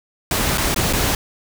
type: noise with dropouts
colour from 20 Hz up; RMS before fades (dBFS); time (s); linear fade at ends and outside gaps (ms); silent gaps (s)
pink; -19; 0.31-1.15; 2; 0.575-0.58 / 0.745-0.761 / 0.928-0.933
effects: none